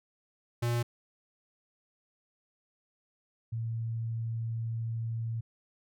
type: tone pair in turn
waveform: square / sine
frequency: 119.1 / 114.12 Hz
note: A#2 / A#2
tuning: +38 / -36 cents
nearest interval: minor second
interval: 74 cents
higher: first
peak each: -28 / -31 dBFS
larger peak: first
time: 0.62-0.83 / 3.52-5.41 s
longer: second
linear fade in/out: 10 ms
effects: none